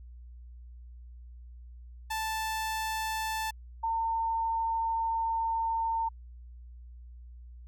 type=tone pair in turn; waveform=sawtooth / sine; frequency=880 / 906.8 Hz; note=A5 / A#5; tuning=0 / -48 cents; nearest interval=minor second; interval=52 cents; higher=second; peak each=-27 dBFS; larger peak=neither; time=2.1-3.51 / 3.83-6.09 s; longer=second; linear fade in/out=10 ms; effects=added 60 Hz sine -45 dBFS peak until 7.67 s